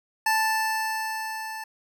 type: tone with level ramp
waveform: 25% pulse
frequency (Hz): 880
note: A5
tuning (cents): 0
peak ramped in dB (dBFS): -16 to -30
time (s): 0.26-1.64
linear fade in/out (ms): 5
effects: none